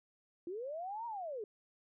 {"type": "linear two-way sweep", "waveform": "sine", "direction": "up then down", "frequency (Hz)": [329.3, 957, 396], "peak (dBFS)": -39, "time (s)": [0.47, 1.44], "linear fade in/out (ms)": 2, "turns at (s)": 1.06, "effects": []}